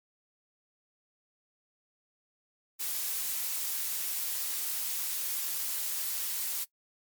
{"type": "noise", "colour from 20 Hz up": "blue", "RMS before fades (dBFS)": -33, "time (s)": [2.79, 6.65], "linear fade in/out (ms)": 20, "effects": ["noise-tail reverb RT60 0.1 s tail -20 dB re dry", "MP3 96 kbps"]}